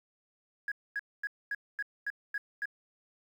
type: tone bursts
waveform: sine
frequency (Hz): 1661.2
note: G#6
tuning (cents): 0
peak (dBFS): -30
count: 8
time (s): 0.68-2.656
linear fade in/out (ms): 2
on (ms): 37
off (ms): 240
effects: tanh soft clip ceiling -27 dBFS + 10-bit